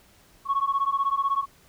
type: beating tone pair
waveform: sine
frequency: 1098 / 1114 Hz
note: C#6 / C#6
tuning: -17 / +8 cents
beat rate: 16 Hz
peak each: -24 dBFS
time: 0.45-1.46 s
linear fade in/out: 50 ms
effects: tanh soft clip ceiling -16 dBFS + pink hiss -57 dBFS RMS until 1.68 s